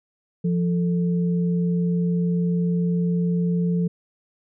sine tone pair together, 173.11 / 440 Hz, F3 / A4, -15 / 0 cents, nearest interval octave + major third, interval 1615 cents, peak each -19 / -30 dBFS, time 0.44-3.88 s, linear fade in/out 10 ms, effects none

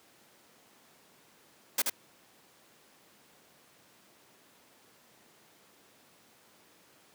white noise with echo, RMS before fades -27 dBFS, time 1.78-1.82 s, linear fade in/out 5 ms, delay 79 ms, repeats 1, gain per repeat -3 dB, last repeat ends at 1.899 s, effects pink hiss -61 dBFS RMS until 7.14 s + high-pass 200 Hz 12 dB/octave

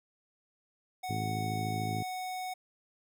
square tone, 740 Hz, F#5, in tune, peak -36 dBFS, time 1.03-2.54 s, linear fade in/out 10 ms
harmonic tone, 53.6 Hz, A1, 45 cents flat, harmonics 2 / 3 / 4 / 5 / 6 / 7 / 8, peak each -35 / -39 / -41 / -43 / -45 / -46 / -47 dBFS, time 1.09-2.03 s, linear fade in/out 10 ms
effects none

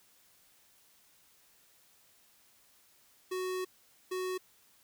square tone bursts at uneven times, 370 Hz, F#4, in tune, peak -34 dBFS, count 2, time 3.31-3.65 / 4.11-4.38 s, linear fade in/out 10 ms, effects white hiss -65 dBFS RMS until 4.83 s

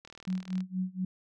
click train, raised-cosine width 0.2 ms, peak -30 dBFS, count 23, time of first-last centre 0.05-0.606 s, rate 39.6 Hz
sine tone with tremolo, 185.4 Hz, F#3, 4 cents sharp, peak -27 dBFS, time 0.27-1.05 s, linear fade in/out 5 ms, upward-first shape sine, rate 4.2 Hz, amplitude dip 95%
effects none

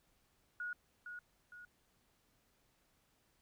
sine tone with echo, 1450 Hz, F#6, 35 cents flat, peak -39 dBFS, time 0.6-0.73 s, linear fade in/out 2 ms, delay 460 ms, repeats 2, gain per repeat -6 dB, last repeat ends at 1.65 s, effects pink hiss -75 dBFS RMS until 3.41 s

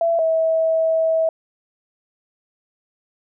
sine tone pair in turn, 670 / 647.2 Hz, E5 / E5, +28 / -32 cents, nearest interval minor second, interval 60 cents, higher first, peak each -15 dBFS, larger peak neither, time 0.01-0.19 / 0.19-1.29 s, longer second, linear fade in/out 2 ms, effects none

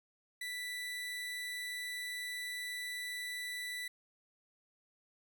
30% pulse tone, 1975.5 Hz, B6, in tune, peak -36 dBFS, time 0.41-3.88 s, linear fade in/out 5 ms, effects 13-bit

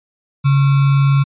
sine tone with sample-and-hold, 138.59 Hz, C#3, in tune, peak -9 dBFS, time 0.44-1.24 s, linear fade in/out 20 ms, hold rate 1225 Hz, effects resampled to 8000 Hz

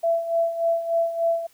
sine tone with tremolo, 669 Hz, E5, 25 cents sharp, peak -17 dBFS, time 0.03-1.47 s, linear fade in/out 10 ms, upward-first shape sine, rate 3.4 Hz, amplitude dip 70%, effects white hiss -58 dBFS RMS until 1.53 s

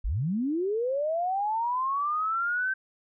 sine linear sweep, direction up, 34 to 1560 Hz, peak -25 dBFS, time 0.04-2.74 s, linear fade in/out 10 ms, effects none

